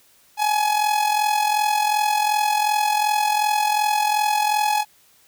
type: tone with amplitude modulation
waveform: 45% pulse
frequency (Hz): 843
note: G#5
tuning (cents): +26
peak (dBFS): -15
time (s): 0.37-4.85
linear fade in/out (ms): 50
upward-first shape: sine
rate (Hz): 42.7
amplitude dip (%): 60
effects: white hiss -56 dBFS RMS until 5.27 s